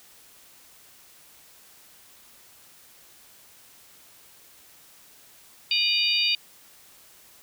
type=tone cluster; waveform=sine; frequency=2454 / 2928 / 3700 / 4670 Hz; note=D#7 / F#7 / A#7 / D8; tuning=-25 / -19 / -14 / -11 cents; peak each=-26 dBFS; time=5.71-6.35 s; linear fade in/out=2 ms; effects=white hiss -53 dBFS RMS until 7.42 s